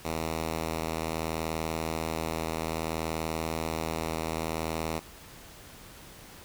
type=tone; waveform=5% pulse; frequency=80.6 Hz; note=E2; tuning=38 cents flat; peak=-19 dBFS; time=0.04-5 s; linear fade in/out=20 ms; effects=pink hiss -49 dBFS RMS until 6.44 s